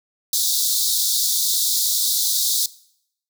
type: high-pass noise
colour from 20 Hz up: pink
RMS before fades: -20 dBFS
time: 0.33-2.66 s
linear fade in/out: 2 ms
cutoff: 3600 Hz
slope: 96 dB/octave
effects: noise-tail reverb RT60 0.7 s tail -20 dB re dry